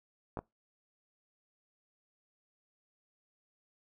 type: clicks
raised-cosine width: 1 ms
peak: -23 dBFS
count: 2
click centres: 0.372 / 0.39 s
effects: noise-tail reverb RT60 0.2 s tail -23 dB re dry